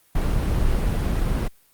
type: noise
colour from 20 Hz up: brown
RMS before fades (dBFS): -21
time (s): 0.15-1.48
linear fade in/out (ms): 5
effects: white hiss -59 dBFS RMS until 1.73 s + Opus 32 kbps